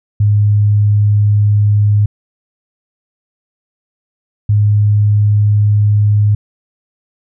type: tone pair in turn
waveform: sine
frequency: 103.83 / 104.22 Hz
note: G#2 / G#2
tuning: 0 / +7 cents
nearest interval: unison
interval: 7 cents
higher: second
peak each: -7 dBFS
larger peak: neither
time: 0.2-2.06 / 4.49-6.35 s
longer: neither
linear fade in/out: 5 ms
effects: none